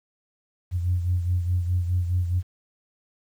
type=beating tone pair; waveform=sine; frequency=88.6 / 93.4 Hz; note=F2 / F#2; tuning=+25 / +17 cents; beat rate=4.8 Hz; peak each=-21 / -29 dBFS; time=0.71-2.43 s; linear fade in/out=50 ms; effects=tanh soft clip ceiling -14 dBFS + 9-bit